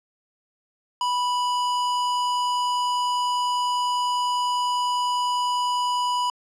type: tone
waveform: square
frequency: 985 Hz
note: B5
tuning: 5 cents flat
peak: -22 dBFS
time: 1.01-6.3 s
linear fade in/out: 2 ms
effects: low-pass 7000 Hz 12 dB/octave